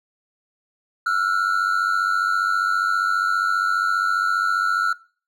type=tone pair together; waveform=triangle; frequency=1341 / 1435.9 Hz; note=E6 / F6; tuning=+29 / +48 cents; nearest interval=minor second; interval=119 cents; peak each=-19 dBFS; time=1.06-4.93 s; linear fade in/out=5 ms; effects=noise-tail reverb RT60 0.4 s tail -21 dB re dry